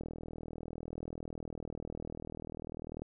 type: click train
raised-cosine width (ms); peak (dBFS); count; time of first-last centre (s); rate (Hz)
2; -28; 122; 0.01-3.02; 40.2
effects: none